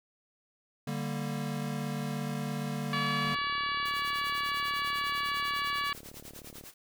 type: chord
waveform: square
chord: G minor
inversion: second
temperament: equal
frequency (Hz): 146.83 / 196 / 233.1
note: D3 / G3 / Bb3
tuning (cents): 0 / 0 / 0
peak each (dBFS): -36 / -39 / -38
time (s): 0.87-3.35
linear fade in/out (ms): 5
type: harmonic tone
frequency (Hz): 571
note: D5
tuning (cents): -49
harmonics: 2 / 3 / 4 / 5 / 6 / 7 / 8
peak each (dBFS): -32 / -36 / -38 / -40 / -42 / -43 / -44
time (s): 2.93-5.93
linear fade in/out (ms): 2
type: click train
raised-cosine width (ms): 2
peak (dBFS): -36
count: 124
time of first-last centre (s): 3.25-6.638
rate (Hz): 36.3
type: noise with tremolo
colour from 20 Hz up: white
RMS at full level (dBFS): -46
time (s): 3.85-6.74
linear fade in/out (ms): 5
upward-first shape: sine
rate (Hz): 10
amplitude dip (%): 85
effects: none